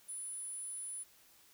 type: tone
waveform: sine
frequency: 10000 Hz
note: D#9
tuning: 8 cents sharp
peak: -39 dBFS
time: 0.08-1.04 s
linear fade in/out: 20 ms
effects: tanh soft clip ceiling -38 dBFS + white hiss -64 dBFS RMS until 1.53 s